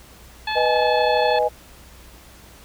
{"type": "harmonic tone", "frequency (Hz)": 863, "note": "A5", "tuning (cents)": -34, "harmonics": [1, 2, 3, 4, 5], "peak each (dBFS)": [-25, -28, -30, -31, -32], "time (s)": [0.47, 1.39], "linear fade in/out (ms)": 5}
{"type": "clicks", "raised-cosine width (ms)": 0.5, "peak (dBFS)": -27, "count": 11, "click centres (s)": [0.513, 0.583, 0.656, 0.761, 0.832, 0.869, 0.994, 1.173, 1.305, 1.364, 1.427]}
{"type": "chord", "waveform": "sine", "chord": "G# minor", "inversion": "first", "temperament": "equal", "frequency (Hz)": [493.9, 622.3, 830.6], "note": ["B4", "D#5", "G#5"], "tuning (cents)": [0, 0, 0], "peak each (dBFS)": -21, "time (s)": [0.55, 1.49], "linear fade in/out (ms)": 20}
{"effects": ["added 60 Hz sine -47 dBFS peak until 2.64 s", "pink hiss -47 dBFS RMS until 2.64 s"]}